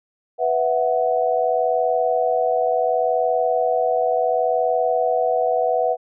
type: chord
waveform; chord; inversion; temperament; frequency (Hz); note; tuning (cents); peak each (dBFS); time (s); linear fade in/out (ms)
sine; B suspended fourth; none; equal; 493.9 / 659.3 / 740; B4 / E5 / F#5; 0 / 0 / 0; -21; 0.38-5.97; 50
effects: none